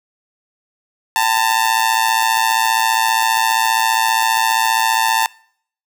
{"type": "tone with amplitude modulation", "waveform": "sawtooth", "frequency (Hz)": 893, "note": "A5", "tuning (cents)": 25, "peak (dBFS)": -6, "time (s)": [1.16, 5.26], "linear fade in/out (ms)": 0, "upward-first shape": "sine", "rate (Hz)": 115, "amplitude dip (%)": 80, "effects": ["noise-tail reverb RT60 0.6 s tail -24 dB re dry"]}